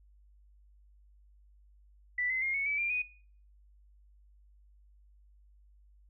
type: tone with pitch steps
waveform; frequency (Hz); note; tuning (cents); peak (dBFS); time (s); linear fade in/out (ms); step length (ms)
sine; 1975.5 / 2051 / 2130 / 2211 / 2296 / 2383 / 2475; B6 / C7 / C7 / C#7 / D7 / D7 / D#7; 0 / -35 / +30 / -5 / -40 / +25 / -10; -29; 2.18-3.02; 5; 120
effects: noise-tail reverb RT60 0.5 s tail -21 dB re dry + added 50 Hz sine -58 dBFS peak until 6.09 s